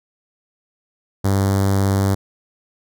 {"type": "tone with notch filter", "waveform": "sawtooth", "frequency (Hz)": 98, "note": "G2", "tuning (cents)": 0, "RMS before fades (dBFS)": -17, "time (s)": [1.24, 2.15], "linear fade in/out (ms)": 10, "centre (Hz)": 2600, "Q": 0.81, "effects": []}